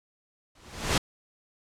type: noise with exponential growth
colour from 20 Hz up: pink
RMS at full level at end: -20 dBFS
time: 0.55-0.98 s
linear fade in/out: 5 ms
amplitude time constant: 93 ms
effects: low-pass 8000 Hz 12 dB/octave